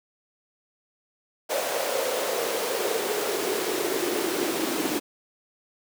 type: noise with high-pass filter sweep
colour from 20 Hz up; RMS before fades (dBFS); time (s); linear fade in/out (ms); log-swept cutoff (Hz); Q
pink; -27; 1.49-5; 20; 560 to 310; 4.9
effects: none

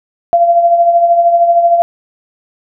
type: tone with tremolo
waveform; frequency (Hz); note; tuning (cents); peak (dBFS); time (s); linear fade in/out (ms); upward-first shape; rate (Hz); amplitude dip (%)
sine; 686; F5; -31; -3; 0.33-1.82; 0; triangle; 13; 60
effects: none

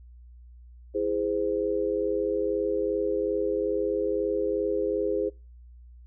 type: chord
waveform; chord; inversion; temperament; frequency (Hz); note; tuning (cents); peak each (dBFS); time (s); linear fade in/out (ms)
sine; E augmented; none; just; 329.6 / 412 / 515; E4 / G#4 / B#4; 0 / -14 / -28; -31 / -27 / -29; 0.94-5.3; 20
effects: noise-tail reverb RT60 0.3 s tail -26 dB re dry + added 60 Hz sine -46 dBFS peak until 6.06 s

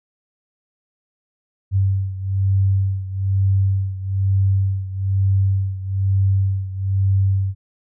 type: beating tone pair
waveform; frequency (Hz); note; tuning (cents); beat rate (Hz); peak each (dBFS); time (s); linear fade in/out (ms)
sine; 96.6 / 97.7; G2 / G2; -25 / -5; 1.1; -17 / -21; 1.71-7.55; 50
effects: none

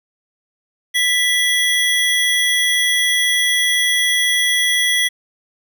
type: tone pair together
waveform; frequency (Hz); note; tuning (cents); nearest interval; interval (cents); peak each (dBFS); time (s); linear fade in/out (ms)
square; 1975 / 3329; B6 / G#7; 0 / +3; major sixth; 903; -17 / -18; 0.94-5.09; 20
effects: none

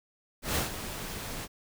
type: noise with ADSR envelope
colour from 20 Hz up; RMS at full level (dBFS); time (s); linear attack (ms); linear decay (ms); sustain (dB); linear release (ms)
pink; -27; 0.42-1.48; 140; 130; -11; 46
effects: none

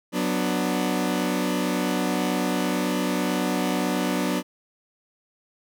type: chord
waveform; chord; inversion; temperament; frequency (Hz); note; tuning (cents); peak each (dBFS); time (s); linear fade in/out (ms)
sawtooth; B minor; second; equal with one note detuned; 185 / 246.9 / 296; F#3 / B3 / D4; 0 / 0 / +14; -23; 0.12-4.43; 50
effects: none

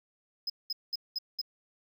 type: tone bursts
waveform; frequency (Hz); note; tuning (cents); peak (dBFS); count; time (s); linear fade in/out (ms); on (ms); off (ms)
triangle; 5070; D#8; +32; -29; 5; 0.47-1.415; 5; 29; 200
effects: 11-bit

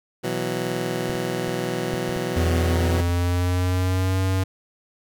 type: chord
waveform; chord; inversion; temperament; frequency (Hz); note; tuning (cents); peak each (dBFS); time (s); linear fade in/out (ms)
15% pulse; B suspended fourth; none; just; 123.47 / 164.63 / 185.21; B2 / E3 / F#3; 0 / -2 / +2; -23; 0.23-3.02; 20
type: clicks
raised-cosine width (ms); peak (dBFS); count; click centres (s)
5; -22 / -29 / -27 / -19 / -24 / -23 / -25 / -29 / -21; 9; 1.097 / 1.151 / 1.481 / 1.939 / 2.092 / 2.164 / 2.471 / 2.943 / 3.088
type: tone with pitch glide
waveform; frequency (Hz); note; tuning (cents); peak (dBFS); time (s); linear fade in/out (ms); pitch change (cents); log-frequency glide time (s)
square; 84.1 to 94.4; E2 to F#2; +35 to +35; -20; 2.36-4.44; 10; +200; 2.62-4.19
effects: none

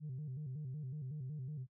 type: tone with vibrato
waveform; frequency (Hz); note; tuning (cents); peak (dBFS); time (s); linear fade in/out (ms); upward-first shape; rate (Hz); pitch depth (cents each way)
sine; 140; C#3; +18; -39; 0-1.67; 50; square; 5.4; 140
effects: noise-tail reverb RT60 0.1 s tail -23 dB re dry + tanh soft clip ceiling -38 dBFS

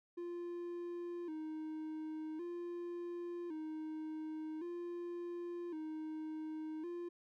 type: tone with vibrato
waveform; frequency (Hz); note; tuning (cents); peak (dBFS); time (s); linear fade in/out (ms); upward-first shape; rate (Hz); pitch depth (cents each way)
triangle; 329.6; E4; 0; -39; 0.17-7.09; 10; square; 0.45; 93
effects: none

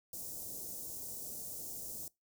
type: band-stop noise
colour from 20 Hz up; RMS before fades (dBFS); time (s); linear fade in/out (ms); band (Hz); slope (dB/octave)
white; -44; 0.13-2.08; 2; 620 to 6100; 24
effects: noise-tail reverb RT60 0.2 s tail -23 dB re dry

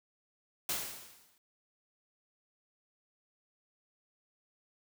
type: noise with exponential decay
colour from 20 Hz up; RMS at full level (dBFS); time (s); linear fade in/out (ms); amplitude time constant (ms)
white; -32; 0.69-1.38; 2; 150
effects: none

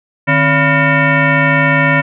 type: tone with frequency modulation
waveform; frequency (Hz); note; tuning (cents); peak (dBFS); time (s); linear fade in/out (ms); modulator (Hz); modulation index
sine; 987.8; B5; 0; -8; 0.27-2.02; 20; 418; 3.1
effects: none

